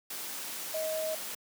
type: tone in noise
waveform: sine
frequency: 631 Hz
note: D#5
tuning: 24 cents sharp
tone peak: -31 dBFS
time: 0.74-1.15 s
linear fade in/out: 5 ms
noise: white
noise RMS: -39 dBFS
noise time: 0.1-1.35 s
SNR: +5 dB
effects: high-pass 200 Hz 12 dB/octave